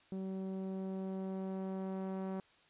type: tone with low-pass filter sweep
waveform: sawtooth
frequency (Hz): 190.3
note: F#3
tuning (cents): +49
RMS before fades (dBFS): -40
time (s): 0.12-2.4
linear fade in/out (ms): 2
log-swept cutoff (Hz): 410 to 1000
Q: 0.82
effects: white hiss -66 dBFS RMS until 2.69 s + resampled to 8000 Hz